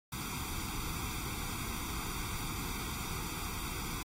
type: noise with comb filter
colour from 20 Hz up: pink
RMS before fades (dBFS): -39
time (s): 0.12-4.03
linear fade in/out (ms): 5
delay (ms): 0.85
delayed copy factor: +0.95
effects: AAC 48 kbps